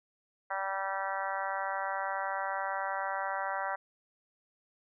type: harmonic tone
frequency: 193.9 Hz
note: G3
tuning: 19 cents flat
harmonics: 3 / 4 / 5 / 6 / 7 / 8 / 9 / 10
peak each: -40 / -37 / -38 / -42 / -40 / -40 / -46 / -43 dBFS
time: 0.5-3.76 s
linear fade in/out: 10 ms
effects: none